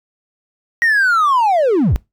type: linear sweep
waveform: triangle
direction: down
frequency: 1900 to 35.63 Hz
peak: -8 dBFS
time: 0.82-1.96 s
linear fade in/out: 0 ms
effects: noise-tail reverb RT60 0.2 s tail -23 dB re dry + tanh soft clip ceiling -5 dBFS